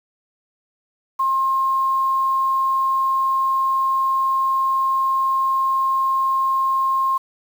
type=tone with quantisation; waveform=sine; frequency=1066 Hz; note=C6; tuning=32 cents sharp; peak=-16 dBFS; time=1.19-7.18 s; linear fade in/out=10 ms; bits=7; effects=none